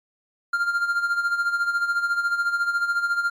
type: tone with tremolo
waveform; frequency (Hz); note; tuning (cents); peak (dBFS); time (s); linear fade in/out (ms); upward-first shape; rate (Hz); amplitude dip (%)
triangle; 1396.9; F6; 0; -16; 0.53-3.3; 5; sine; 14; 65
effects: MP3 96 kbps